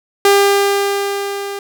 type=tone with level ramp; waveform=sawtooth; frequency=400 Hz; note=G4; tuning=35 cents sharp; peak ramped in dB=-3 to -19 dBFS; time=0.25-1.59 s; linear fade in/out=2 ms; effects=none